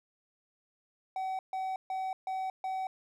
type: tone bursts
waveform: triangle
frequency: 758 Hz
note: F#5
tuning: 42 cents sharp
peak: -30 dBFS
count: 5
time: 1.16-2.87 s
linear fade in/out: 2 ms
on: 230 ms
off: 140 ms
effects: none